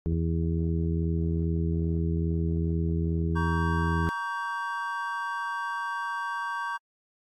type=harmonic tone; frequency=82.41 Hz; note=E2; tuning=in tune; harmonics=1 / 2 / 3 / 4 / 5; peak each=-27 / -28 / -39 / -35 / -37 dBFS; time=0.06-4.09 s; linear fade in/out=0 ms
type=chord; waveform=triangle; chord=G diminished; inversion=first; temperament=just; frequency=940.8 / 1128.9 / 1568 Hz; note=Bb5 / Db6 / G6; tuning=+16 / +31 / 0 cents; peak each=-32 dBFS; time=3.35-6.78 s; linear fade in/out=20 ms
effects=AAC 64 kbps